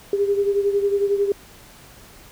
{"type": "beating tone pair", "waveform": "sine", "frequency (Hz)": [400, 411], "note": ["G4", "G#4"], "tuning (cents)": [35, -18], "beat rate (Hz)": 11, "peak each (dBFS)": [-18, -24], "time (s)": [0.13, 1.32], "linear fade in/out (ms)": 2, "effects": ["pink hiss -46 dBFS RMS until 2.31 s"]}